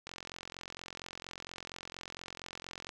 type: click train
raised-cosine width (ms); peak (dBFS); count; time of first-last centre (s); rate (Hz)
0.2; -25; 126; 0.07-2.892; 44.3
effects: none